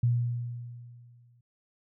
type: tone with exponential decay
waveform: sine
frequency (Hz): 120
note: B2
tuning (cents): -49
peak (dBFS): -20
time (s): 0.03-1.41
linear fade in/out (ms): 5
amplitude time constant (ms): 300
effects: none